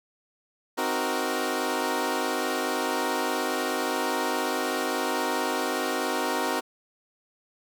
15% pulse chord, C half-diminished seventh, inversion none, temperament equal, 261.6 / 311.1 / 370 / 466.2 Hz, C4 / Eb4 / Gb4 / Bb4, 0 / 0 / 0 / 0 cents, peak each -25 / -26 / -24 / -25 dBFS, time 0.77-6.61 s, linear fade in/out 20 ms, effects none

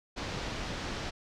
pink low-pass noise, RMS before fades -37 dBFS, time 0.16-1.11 s, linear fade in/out 20 ms, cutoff 5700 Hz, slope 24 dB/octave, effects none

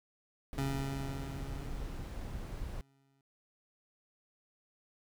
brown noise, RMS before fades -41 dBFS, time 0.53-2.81 s, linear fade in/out 0 ms
25% pulse tone with exponential decay, 136.7 Hz, C#3, 24 cents flat, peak -28 dBFS, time 0.58-3.21 s, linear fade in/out 2 ms, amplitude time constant 570 ms
effects none

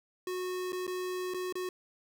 square tone with dropouts, 366 Hz, F#4, 19 cents flat, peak -34 dBFS, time 0.27-1.69 s, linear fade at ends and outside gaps 2 ms, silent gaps 0.722-0.729 / 0.868-0.877 / 1.338-1.344 / 1.525-1.554 s, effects none

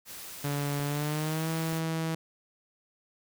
white noise, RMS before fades -43 dBFS, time 0.05-1.82 s, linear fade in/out 50 ms
sawtooth tone with pitch glide, 143.5 to 162.01 Hz, D3 to E3, -40 to -30 cents, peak -25 dBFS, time 0.44-2.15 s, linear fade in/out 5 ms, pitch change +210 cents, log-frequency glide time 0.85-1.49 s
clicks, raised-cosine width 2 ms, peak -32 dBFS, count 2, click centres 0.8 / 1.727 s
effects none

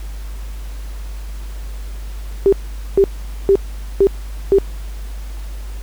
sine tone bursts, 393 Hz, G4, 4 cents sharp, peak -7 dBFS, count 5, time 2.46-4.585 s, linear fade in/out 0 ms, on 65 ms, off 450 ms, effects added 50 Hz sine -25 dBFS peak until 5.82 s + pink hiss -42 dBFS RMS until 5.82 s

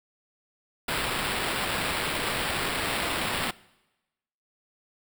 violet noise with sample-and-hold, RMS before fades -29 dBFS, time 0.88-3.51 s, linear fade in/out 5 ms, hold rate 6300 Hz, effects noise-tail reverb RT60 1.0 s tail -22 dB re dry

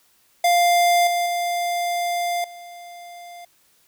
square tone with level steps, 698.5 Hz, F5, in tune, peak -15 / -20 / -22 / -38 dBFS, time 0.44-3.45 s, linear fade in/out 5 ms, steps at 1.07 / 1.26 / 2.44 s, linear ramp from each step 2 ms, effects white hiss -60 dBFS RMS until 3.87 s

